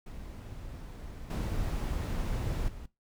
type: noise with level steps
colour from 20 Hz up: brown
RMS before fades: -43 / -32 / -44 dBFS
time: 0.06-2.86 s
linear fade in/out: 5 ms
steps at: 1.3 / 2.68 s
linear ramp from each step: 5 ms
effects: noise-tail reverb RT60 0.2 s tail -19 dB re dry